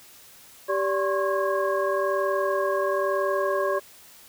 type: tone cluster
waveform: sine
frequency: 390.8 / 578 / 1055 / 1096 / 1640 Hz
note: G4 / D5 / C6 / C#6 / G#6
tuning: -5 / -28 / +14 / -20 / -22 cents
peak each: -27 / -25 / -32 / -30 / -33 dBFS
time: 0.68-3.8 s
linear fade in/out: 20 ms
effects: white hiss -50 dBFS RMS until 4.28 s